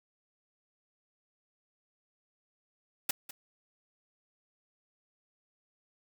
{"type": "noise with echo", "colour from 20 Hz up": "white", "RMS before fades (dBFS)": -29, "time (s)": [3.09, 3.11], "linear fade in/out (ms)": 5, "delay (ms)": 200, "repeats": 1, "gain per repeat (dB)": -15, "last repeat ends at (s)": 3.31, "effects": []}